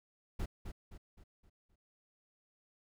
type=noise with echo; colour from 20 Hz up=brown; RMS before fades=-36 dBFS; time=0.39-0.46 s; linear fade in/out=10 ms; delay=260 ms; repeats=5; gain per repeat=-7 dB; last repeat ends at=1.76 s; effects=none